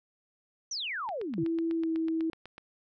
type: exponential sweep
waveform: sine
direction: down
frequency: 6272 to 130.81 Hz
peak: -32 dBFS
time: 0.71-1.44 s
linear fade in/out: 5 ms
type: click train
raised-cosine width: 0.3 ms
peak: -29 dBFS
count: 13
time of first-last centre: 1.09-2.581 s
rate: 8.05 Hz
type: tone with pitch glide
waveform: sine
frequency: 330.2 to 324 Hz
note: E4 to E4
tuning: +3 to -30 cents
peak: -27 dBFS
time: 1.38-2.3 s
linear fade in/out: 2 ms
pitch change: -33 cents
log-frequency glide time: 1.74-1.91 s
effects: none

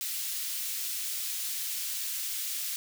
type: high-pass noise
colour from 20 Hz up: white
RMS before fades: -34 dBFS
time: 0.01-2.76 s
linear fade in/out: 0 ms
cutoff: 2700 Hz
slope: 12 dB/octave
effects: none

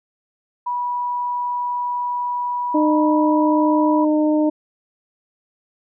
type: tone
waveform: sine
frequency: 976 Hz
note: B5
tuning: 21 cents flat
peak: -20 dBFS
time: 0.66-4.05 s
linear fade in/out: 10 ms
type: harmonic tone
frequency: 304.9 Hz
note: D#4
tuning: 35 cents flat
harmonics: 1 / 2 / 3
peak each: -15 / -21 / -29 dBFS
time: 2.74-4.5 s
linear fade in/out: 10 ms
effects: none

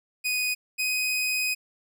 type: tone pair in turn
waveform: sawtooth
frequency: 2489 / 2506 Hz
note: D#7 / D#7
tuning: 0 / +12 cents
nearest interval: unison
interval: 12 cents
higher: second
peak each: -21 dBFS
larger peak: neither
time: 0.24-0.55 / 0.78-1.55 s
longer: second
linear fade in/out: 20 ms
effects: none

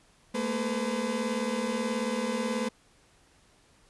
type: tone cluster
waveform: 35% pulse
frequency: 216 / 234.4 / 507 Hz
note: A3 / A#3 / B4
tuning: -32 / +10 / +45 cents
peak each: -31 dBFS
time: 0.34-2.69 s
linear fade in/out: 10 ms
effects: pink hiss -62 dBFS RMS until 3.89 s + resampled to 24000 Hz

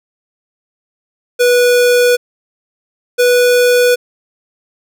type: tone pair in turn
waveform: square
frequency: 489.3 / 491.1 Hz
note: B4 / B4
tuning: -16 / -10 cents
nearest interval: unison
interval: 6 cents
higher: second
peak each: -8 dBFS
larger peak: neither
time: 1.39-2.17 / 3.18-3.96 s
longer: neither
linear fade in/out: 20 ms
effects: none

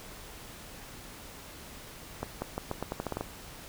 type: accelerating click train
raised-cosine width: 1 ms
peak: -18 dBFS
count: 11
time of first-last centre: 2.23-3.21 s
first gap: 190 ms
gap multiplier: 0.84
effects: pink hiss -47 dBFS RMS until 3.68 s

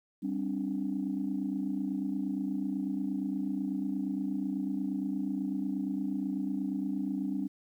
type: chord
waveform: sine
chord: G suspended fourth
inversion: none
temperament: equal with one note detuned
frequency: 196 / 265.4 / 293.7 Hz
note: G3 / C4 / D4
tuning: 0 / +25 / 0 cents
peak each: -34 dBFS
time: 0.22-7.48 s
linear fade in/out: 20 ms
effects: tanh soft clip ceiling -22 dBFS + 11-bit

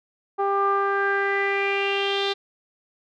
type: tone with low-pass filter sweep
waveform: sawtooth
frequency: 396.8 Hz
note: G4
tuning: 21 cents sharp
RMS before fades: -23 dBFS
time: 0.38-2.34 s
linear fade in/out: 20 ms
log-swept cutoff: 980 to 3800 Hz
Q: 5.5
effects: none

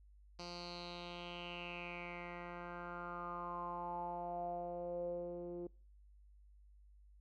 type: tone with low-pass filter sweep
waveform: 10% pulse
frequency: 174.61 Hz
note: F3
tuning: in tune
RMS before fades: -45 dBFS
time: 0.39-5.67 s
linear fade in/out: 2 ms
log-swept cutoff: 5000 to 390 Hz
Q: 6.2
effects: noise-tail reverb RT60 0.4 s tail -25 dB re dry + added 50 Hz sine -60 dBFS peak until 7.2 s

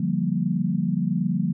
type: chord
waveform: sine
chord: G minor seventh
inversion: second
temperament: equal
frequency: 146.83 / 174.61 / 196 / 233.1 Hz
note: D3 / F3 / G3 / Bb3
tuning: 0 / 0 / 0 / 0 cents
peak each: -29 / -24 / -26 / -28 dBFS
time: 0-1.53 s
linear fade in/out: 5 ms
effects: none

